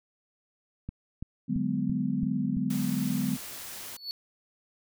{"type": "click train", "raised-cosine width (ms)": 5, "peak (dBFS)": -23, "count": 6, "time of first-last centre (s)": [0.89, 2.568], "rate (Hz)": 2.98}
{"type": "chord", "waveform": "sine", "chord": "G# half-diminished seventh", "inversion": "second", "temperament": "equal with one note detuned", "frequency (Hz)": [146.83, 185, 207.7, 250.8], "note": ["D3", "F#3", "G#3", "B3"], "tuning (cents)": [0, 0, 0, 27], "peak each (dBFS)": [-34, -32, -31, -30], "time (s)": [1.48, 3.37], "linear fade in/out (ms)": 20}
{"type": "noise", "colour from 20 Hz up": "white", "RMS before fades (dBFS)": -41, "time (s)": [2.7, 3.97], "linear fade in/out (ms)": 5}
{"type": "tone with exponential growth", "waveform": "triangle", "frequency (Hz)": 4435, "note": "C#8", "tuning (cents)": 0, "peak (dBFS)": -28, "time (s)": [3.88, 4.11], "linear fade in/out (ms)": 0, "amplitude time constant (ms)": 49}
{"effects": []}